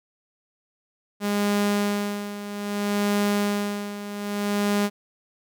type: tone with tremolo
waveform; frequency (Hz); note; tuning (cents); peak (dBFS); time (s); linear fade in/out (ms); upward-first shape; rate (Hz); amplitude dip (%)
sawtooth; 204.5; G#3; -26; -16; 1.2-4.9; 50; sine; 0.62; 75
effects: none